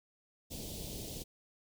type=band-stop noise; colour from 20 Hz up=pink; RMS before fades=-43 dBFS; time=0.5-1.24 s; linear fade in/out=20 ms; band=610 to 3200 Hz; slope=24 dB/octave; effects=none